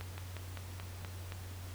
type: slowing click train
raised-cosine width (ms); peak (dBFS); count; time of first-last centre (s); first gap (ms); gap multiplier
0.3; -27; 7; 0.01-1.322; 170; 1.1
effects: added 91 Hz sine -43 dBFS peak until 1.74 s + pink hiss -52 dBFS RMS until 1.74 s

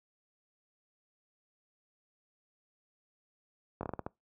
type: slowing click train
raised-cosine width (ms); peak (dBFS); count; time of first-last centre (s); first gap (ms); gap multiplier
1; -22; 7; 3.81-4.065; 21; 1.28
effects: noise-tail reverb RT60 0.2 s tail -24 dB re dry + high-pass 60 Hz 12 dB/octave

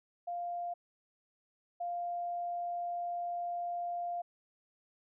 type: tone pair in turn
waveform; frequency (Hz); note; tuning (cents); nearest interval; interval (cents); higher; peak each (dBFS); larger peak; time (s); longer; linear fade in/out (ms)
sine; 698.5 / 698.5; F5 / F5; 0 / 0; unison; 0; neither; -35 / -34; second; 0.27-0.74 / 1.8-4.22; second; 10
effects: none

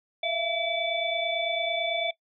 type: tone cluster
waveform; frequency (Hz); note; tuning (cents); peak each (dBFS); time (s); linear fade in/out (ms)
sine; 655 / 684 / 2294 / 3490; E5 / F5 / D7 / A7; -11 / -36 / -41 / -15; -31; 0.23-2.11; 5
effects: noise-tail reverb RT60 0.1 s tail -19 dB re dry

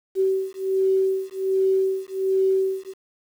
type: beating tone pair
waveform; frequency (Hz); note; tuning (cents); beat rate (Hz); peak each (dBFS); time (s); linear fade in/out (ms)
sine; 381.9 / 383.2; G4 / G4; -45 / -39; 1.3; -22; 0.15-2.94; 50
effects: 8-bit

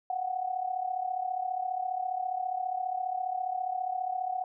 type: tone with amplitude modulation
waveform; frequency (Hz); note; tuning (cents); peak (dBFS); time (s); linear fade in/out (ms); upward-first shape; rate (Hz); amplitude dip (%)
sine; 740; F#5; 0; -26; 0.1-4.44; 2; sine; 34.8; 75
effects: none

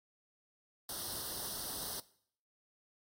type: noise with comb filter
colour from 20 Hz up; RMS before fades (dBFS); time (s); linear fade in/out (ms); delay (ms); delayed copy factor
white; -41; 0.89-2; 2; 0.21; +0.9
effects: noise-tail reverb RT60 0.6 s tail -19 dB re dry + AAC 64 kbps

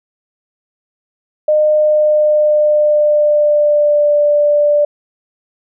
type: tone with pitch glide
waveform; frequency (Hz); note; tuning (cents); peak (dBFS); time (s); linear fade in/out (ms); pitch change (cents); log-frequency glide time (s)
sine; 609 to 588.6; D#5 to D5; -37 to +4; -8; 1.48-4.85; 5; -59; 1.71-4.14
effects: none

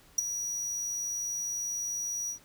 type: tone with ADSR envelope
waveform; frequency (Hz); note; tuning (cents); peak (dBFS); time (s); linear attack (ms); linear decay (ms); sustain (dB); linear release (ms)
square; 5800; F#8; -35; -20; 0.18-2.39; 6; 13; -12; 98
effects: pink hiss -59 dBFS RMS until 2.44 s

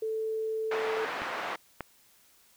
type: tone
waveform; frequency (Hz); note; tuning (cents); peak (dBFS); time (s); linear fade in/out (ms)
sine; 440.5; A4; +2; -29; 0.02-1.05; 5
type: band-pass noise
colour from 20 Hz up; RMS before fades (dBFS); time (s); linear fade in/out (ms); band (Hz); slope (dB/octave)
pink; -35; 0.71-1.56; 5; 670 to 1900; 12
type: clicks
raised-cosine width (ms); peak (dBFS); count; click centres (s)
0.5; -19; 2; 1.219 / 1.807
effects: white hiss -62 dBFS RMS until 2.56 s

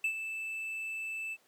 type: tone with ADSR envelope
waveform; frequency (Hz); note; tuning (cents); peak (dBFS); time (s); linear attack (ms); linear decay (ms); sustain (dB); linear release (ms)
triangle; 2637; E7; 0; -25; 0.04-1.37; 4; 82; -9; 43
effects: pink hiss -67 dBFS RMS until 1.47 s + high-pass 300 Hz 12 dB/octave

